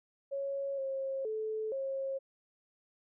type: tone with pitch steps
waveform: sine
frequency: 553 / 538 / 435.6 / 540 Hz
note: C#5 / C5 / A4 / C#5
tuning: -4 / +48 / -17 / -45 cents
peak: -33 dBFS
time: 0.31-2.19 s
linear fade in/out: 20 ms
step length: 470 ms
effects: none